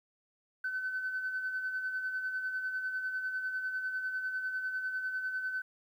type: tone with tremolo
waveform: sine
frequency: 1518 Hz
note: F#6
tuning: 44 cents sharp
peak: -30 dBFS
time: 0.64-5.62 s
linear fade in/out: 5 ms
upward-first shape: sine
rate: 10 Hz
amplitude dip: 50%
effects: tanh soft clip ceiling -27 dBFS + 11-bit